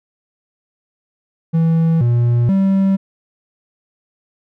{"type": "tone with pitch steps", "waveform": "triangle", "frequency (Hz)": [163.8, 119.6, 193.7], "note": ["E3", "A#2", "G3"], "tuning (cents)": [-11, 45, -20], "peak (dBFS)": -9, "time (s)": [1.53, 2.97], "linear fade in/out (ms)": 20, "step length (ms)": 480, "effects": []}